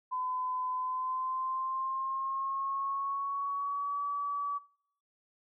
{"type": "tone with pitch glide", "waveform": "sine", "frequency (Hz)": [1014, 1144.8], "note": ["B5", "D6"], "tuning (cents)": [45, -45], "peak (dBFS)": -31, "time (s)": [0.11, 4.59], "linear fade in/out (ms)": 20, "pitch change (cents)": 210, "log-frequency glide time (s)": [0.73, 4.03], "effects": ["noise-tail reverb RT60 0.7 s tail -24 dB re dry"]}